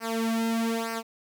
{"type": "tone with flanger", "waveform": "sawtooth", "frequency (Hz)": 227.2, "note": "A#3", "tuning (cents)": -44, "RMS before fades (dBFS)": -28, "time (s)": [0, 1.03], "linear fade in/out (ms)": 50, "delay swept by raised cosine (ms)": [0.28, 2.68], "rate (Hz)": 1.1, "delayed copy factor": -0.85, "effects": []}